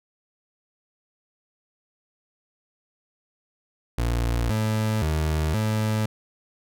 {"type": "tone with pitch steps", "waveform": "30% pulse", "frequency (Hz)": [58.4, 109, 77.8, 108.5], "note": ["A#1", "A2", "D#2", "A2"], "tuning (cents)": [4, -16, 0, -24], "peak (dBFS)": -19, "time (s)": [3.98, 6.06], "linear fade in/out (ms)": 5, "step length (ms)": 520, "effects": []}